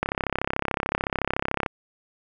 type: click train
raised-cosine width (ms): 0.5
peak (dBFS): -8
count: 56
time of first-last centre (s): 0.03-1.662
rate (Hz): 33.7
effects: none